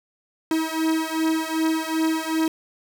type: beating tone pair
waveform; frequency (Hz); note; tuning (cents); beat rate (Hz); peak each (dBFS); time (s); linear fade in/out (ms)
45% pulse; 318.8 / 321.4; D#4 / E4; +42 / -44; 2.6; -24 / -24; 0.51-2.48; 2
effects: none

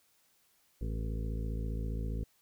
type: harmonic tone with a mistuned harmonic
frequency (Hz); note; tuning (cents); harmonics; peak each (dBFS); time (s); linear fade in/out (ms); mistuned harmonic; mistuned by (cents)
55; A1; 0; 1 / 2 / 3 / 4 / 5 / 7 / 8 / 9; -34 / -40 / -44 / -46 / -48 / -51 / -52 / -53; 0.81-2.24; 5; 9; -33
effects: white hiss -70 dBFS RMS until 2.41 s

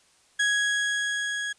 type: tone with level ramp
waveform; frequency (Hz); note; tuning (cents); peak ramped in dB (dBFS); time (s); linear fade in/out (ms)
35% pulse; 1661.2; G#6; 0; -19 to -27; 0.39-1.53; 10
effects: white hiss -61 dBFS RMS until 1.58 s + resampled to 22050 Hz

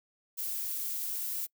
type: noise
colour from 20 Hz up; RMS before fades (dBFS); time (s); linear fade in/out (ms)
violet; -35; 0.37-1.47; 20
effects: noise-tail reverb RT60 0.1 s tail -25 dB re dry

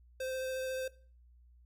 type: tone with vibrato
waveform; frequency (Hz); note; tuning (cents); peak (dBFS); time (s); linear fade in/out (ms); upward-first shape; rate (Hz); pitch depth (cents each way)
square; 520; C5; -11; -36; 0.2-0.88; 5; triangle; 14; 14
effects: noise-tail reverb RT60 0.4 s tail -19 dB re dry + added 60 Hz sine -58 dBFS peak until 1.65 s

